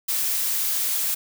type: noise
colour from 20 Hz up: blue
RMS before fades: -24 dBFS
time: 0.08-1.15 s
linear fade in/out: 10 ms
effects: none